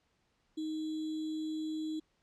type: tone with sample-and-hold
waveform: sine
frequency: 312.5 Hz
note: D#4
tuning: 8 cents sharp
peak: -34 dBFS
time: 0.57-2 s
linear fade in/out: 10 ms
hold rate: 3675 Hz
effects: pink hiss -75 dBFS RMS until 2.22 s + low-pass 6000 Hz 12 dB/octave